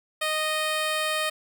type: tone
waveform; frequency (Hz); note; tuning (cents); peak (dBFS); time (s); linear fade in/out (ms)
10% pulse; 620; D#5; -6; -16; 0.21-1.3; 10
effects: none